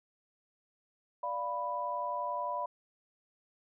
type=chord; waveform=sine; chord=B diminished; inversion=first; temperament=equal; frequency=587.3 / 698.5 / 987.8 Hz; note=D5 / F5 / B5; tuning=0 / 0 / 0 cents; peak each=-39 / -40 / -34 dBFS; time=1.23-2.66 s; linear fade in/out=5 ms; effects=none